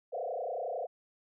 sine tone with frequency modulation, 600 Hz, D5, 37 cents sharp, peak -33 dBFS, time 0.12-0.87 s, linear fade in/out 20 ms, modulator 31 Hz, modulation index 4, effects none

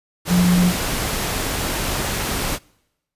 sine tone in noise, 178.2 Hz, F3, 35 cents sharp, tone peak -12 dBFS, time 0.28-0.73 s, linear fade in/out 50 ms, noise pink, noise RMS -23 dBFS, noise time 0.25-2.59 s, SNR +8 dB, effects noise-tail reverb RT60 0.9 s tail -26 dB re dry + resampled to 32000 Hz

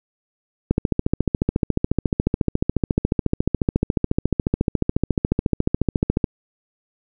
click train, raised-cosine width 3 ms, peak -4 dBFS, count 79, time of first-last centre 0.71-6.242 s, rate 14.1 Hz, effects none

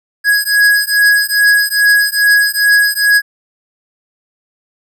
square beating tone pair, 1661.2 / 1663.6 Hz, G#6 / G#6, 0 / +2 cents, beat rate 2.4 Hz, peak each -12 dBFS, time 0.24-3.22 s, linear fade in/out 50 ms, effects none

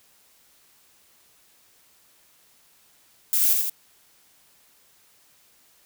violet noise with echo, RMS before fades -21 dBFS, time 3.33-3.53 s, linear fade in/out 0 ms, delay 83 ms, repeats 2, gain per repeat -3 dB, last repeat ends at 3.696 s, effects white hiss -59 dBFS RMS until 5.85 s

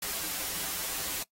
white noise with comb filter, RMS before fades -34 dBFS, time 0.02-1.23 s, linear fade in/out 5 ms, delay 8.4 ms, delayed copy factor -0.9, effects noise-tail reverb RT60 0.1 s tail -21 dB re dry + AAC 48 kbps

